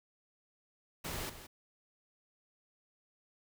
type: noise with echo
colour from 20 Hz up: pink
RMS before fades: -40 dBFS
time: 1.04-1.3 s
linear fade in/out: 10 ms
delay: 170 ms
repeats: 1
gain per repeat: -11 dB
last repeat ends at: 1.47 s
effects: none